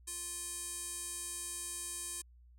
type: tone with band-pass filter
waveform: square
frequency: 350 Hz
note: F4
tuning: 4 cents sharp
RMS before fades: -42 dBFS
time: 0.07-2.22 s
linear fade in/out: 10 ms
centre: 8800 Hz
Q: 4.2
effects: added 60 Hz sine -57 dBFS peak until 2.58 s